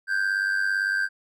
triangle tone with amplitude modulation, 1568 Hz, G6, in tune, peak -17 dBFS, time 0.07-1.09 s, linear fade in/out 50 ms, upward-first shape sine, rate 97.8 Hz, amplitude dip 70%, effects none

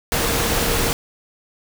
sine tone in noise, 466.2 Hz, A#4, in tune, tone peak -28 dBFS, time 0.12-0.93 s, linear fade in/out 0 ms, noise pink, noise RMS -20 dBFS, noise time 0.12-0.93 s, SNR -11 dB, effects none

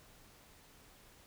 silence, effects pink hiss -61 dBFS RMS until 1.26 s

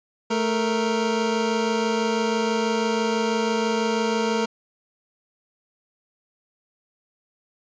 25% pulse tone pair together, 219.8 / 465.7 Hz, A3 / A#4, -2 / -2 cents, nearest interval octave + minor second, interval 1300 cents, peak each -20 dBFS, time 0.3-4.46 s, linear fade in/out 10 ms, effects resampled to 16000 Hz

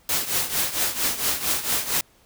white noise with tremolo, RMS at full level -21 dBFS, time 0.09-2.01 s, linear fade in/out 2 ms, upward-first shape triangle, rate 4.4 Hz, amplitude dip 80%, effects pink hiss -58 dBFS RMS until 2.25 s

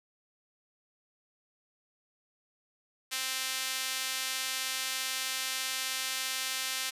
sawtooth tone with high-pass filter, 261.6 Hz, C4, in tune, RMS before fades -34 dBFS, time 3.11-6.91 s, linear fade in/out 20 ms, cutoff 2600 Hz, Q 0.72, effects resampled to 32000 Hz

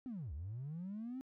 triangle linear two-way sweep, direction down then up, 268.6 to 65.9 to 268.6 Hz, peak -38 dBFS, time 0.06-1.21 s, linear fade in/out 0 ms, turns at 0.33 s, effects tanh soft clip ceiling -38 dBFS

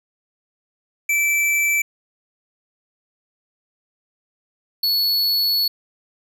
square tone pair in turn, 2324 / 4405 Hz, D7 / C#8, -19 / -12 cents, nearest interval major seventh, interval 1107 cents, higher second, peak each -17 dBFS, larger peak neither, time 1.09-1.82 / 4.83-5.68 s, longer second, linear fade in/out 5 ms, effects none

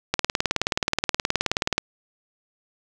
click train, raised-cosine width 0.2 ms, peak -3 dBFS, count 32, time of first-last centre 0.14-1.78 s, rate 18.9 Hz, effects none

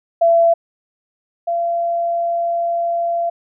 sine tone pair in turn, 673 / 683.2 Hz, E5 / F5, +36 / -38 cents, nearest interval unison, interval 26 cents, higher second, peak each -9 / -16 dBFS, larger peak first, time 0.21-0.54 / 1.47-3.3 s, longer second, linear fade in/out 10 ms, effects none

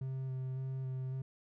triangle tone with vibrato, 131.2 Hz, C3, 5 cents sharp, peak -34 dBFS, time 0.01-1.22 s, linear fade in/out 5 ms, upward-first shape square, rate 1.8 Hz, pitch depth 13 cents each way, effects none

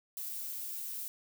violet noise, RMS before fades -40 dBFS, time 0.17-1.08 s, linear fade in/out 0 ms, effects none

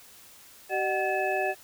sine tone cluster, 383.3 / 607 / 751 / 1718 / 2596 Hz, G4 / D#5 / F#5 / A6 / E7, -39 / -43 / +26 / -42 / -27 cents, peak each -31 / -31 / -29 / -33 / -34 dBFS, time 0.69-1.55 s, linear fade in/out 50 ms, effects white hiss -52 dBFS RMS until 1.63 s

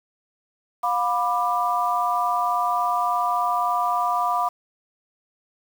sine chord, B diminished, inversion second, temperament just, 711.2 / 987.8 / 1185.3 Hz, F5 / B5 / D6, +31 / 0 / +16 cents, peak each -24 dBFS, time 0.83-4.49 s, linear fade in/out 10 ms, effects 7-bit

